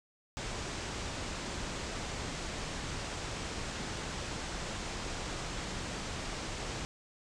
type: low-pass noise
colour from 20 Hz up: pink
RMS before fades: -39 dBFS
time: 0.37-6.85 s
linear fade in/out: 0 ms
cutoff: 8200 Hz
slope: 48 dB/octave
effects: none